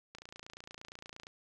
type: click train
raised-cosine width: 0.2 ms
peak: -30 dBFS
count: 33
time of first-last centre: 0.15-1.269 s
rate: 28.6 Hz
effects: none